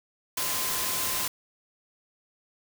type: tone in noise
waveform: sine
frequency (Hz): 1036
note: C6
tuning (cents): -17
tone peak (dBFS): -39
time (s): 0.37-1.28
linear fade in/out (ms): 5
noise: white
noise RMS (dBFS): -29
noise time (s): 0.37-1.28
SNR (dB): -13
effects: none